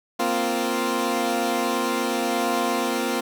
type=chord; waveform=15% pulse; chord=Bb suspended second; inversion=none; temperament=equal; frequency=233.1 / 261.6 / 349.2 Hz; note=Bb3 / C4 / F4; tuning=0 / 0 / 0 cents; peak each=-20 dBFS; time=0.19-3.21 s; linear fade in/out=10 ms; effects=none